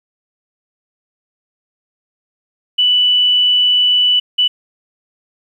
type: tone bursts at uneven times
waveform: sine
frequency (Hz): 2971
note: F#7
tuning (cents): +6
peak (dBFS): -9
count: 2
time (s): 2.78-4.2 / 4.38-4.48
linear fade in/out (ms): 10
effects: 8-bit